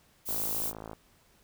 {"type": "noise", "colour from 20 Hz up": "violet", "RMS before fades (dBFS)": -32, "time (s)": [0.25, 0.73], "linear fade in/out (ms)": 50}
{"type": "click train", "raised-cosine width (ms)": 1, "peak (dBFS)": -27, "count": 36, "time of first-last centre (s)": [0.29, 0.932], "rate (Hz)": 54.5}
{"effects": ["pink hiss -64 dBFS RMS until 1.43 s"]}